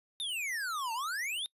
square exponential two-way sweep, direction down then up, 3729 to 880 to 3729 Hz, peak -34 dBFS, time 0.2-1.46 s, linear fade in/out 0 ms, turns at 0.93 s, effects noise-tail reverb RT60 0.1 s tail -24 dB re dry + resampled to 32000 Hz

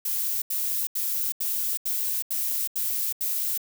violet noise bursts, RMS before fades -27 dBFS, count 8, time 0.05-3.577 s, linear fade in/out 5 ms, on 370 ms, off 81 ms, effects none

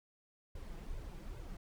brown noise with flanger, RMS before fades -45 dBFS, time 0.55-1.57 s, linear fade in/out 5 ms, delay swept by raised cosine 1.9 to 6.1 ms, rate 2.4 Hz, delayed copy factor +0.95, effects none

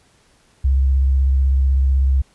sine tone with vibrato, 66.9 Hz, C2, 39 cents sharp, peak -12 dBFS, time 0.64-2.22 s, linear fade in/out 10 ms, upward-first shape square, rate 16 Hz, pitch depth 29 cents each way, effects pink hiss -56 dBFS RMS until 2.34 s + resampled to 24000 Hz

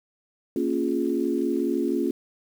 sine chord, Bb minor seventh, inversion none, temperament equal, 233.1 / 277.2 / 349.2 / 415.3 Hz, Bb3 / Db4 / F4 / Ab4, 0 / 0 / 0 / 0 cents, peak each -29 / -26 / -26 / -31 dBFS, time 0.56-2.11 s, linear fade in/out 2 ms, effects 8-bit

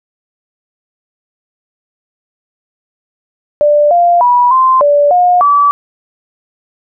sine tone with pitch steps, 590 / 696 / 975 / 1041 / 580 / 716 / 1151 Hz, D5 / F5 / B5 / C6 / D5 / F5 / D6, +8 / -6 / -23 / -9 / -22 / +43 / -35 cents, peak -5 dBFS, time 3.61-5.71 s, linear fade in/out 0 ms, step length 300 ms, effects none

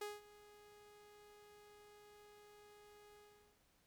sawtooth tone with ADSR envelope, 415.3 Hz, G#4, in tune, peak -38 dBFS, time 0.01-3.6 s, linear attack 6 ms, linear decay 190 ms, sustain -19 dB, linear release 430 ms, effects pink hiss -75 dBFS RMS until 3.86 s

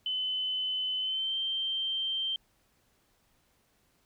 sine tone with pitch glide, 3030 to 3140 Hz, F#7 to G7, +40 to +2 cents, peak -29 dBFS, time 0.06-2.36 s, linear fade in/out 2 ms, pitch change +62 cents, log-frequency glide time 0.99-1.37 s, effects pink hiss -70 dBFS RMS until 4.05 s

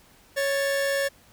45% pulse tone pair together, 554.4 / 1760 Hz, C#5 / A6, 0 / 0 cents, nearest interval octave + minor sixth, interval 2000 cents, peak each -24 / -29 dBFS, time 0.36-1.09 s, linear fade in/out 20 ms, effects pink hiss -56 dBFS RMS until 1.32 s

